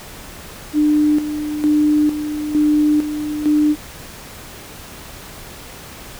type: tone with tremolo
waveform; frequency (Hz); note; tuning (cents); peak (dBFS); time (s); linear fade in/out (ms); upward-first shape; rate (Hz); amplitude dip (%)
sine; 300; D4; +37; -11; 0.73-3.76; 50; square; 1.1; 65
effects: pink hiss -36 dBFS RMS until 6.19 s